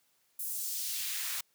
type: noise with high-pass filter sweep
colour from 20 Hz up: white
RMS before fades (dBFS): -36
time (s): 0.39-1.41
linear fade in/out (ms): 5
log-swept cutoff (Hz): 11000 to 1100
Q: 0.99
effects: white hiss -72 dBFS RMS until 1.54 s + high-pass 100 Hz 12 dB/octave